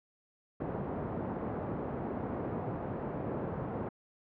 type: band-pass noise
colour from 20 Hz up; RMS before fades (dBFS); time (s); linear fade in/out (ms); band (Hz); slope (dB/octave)
pink; -37; 0.6-3.89; 5; 120 to 780; 12
effects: low-pass 2000 Hz 12 dB/octave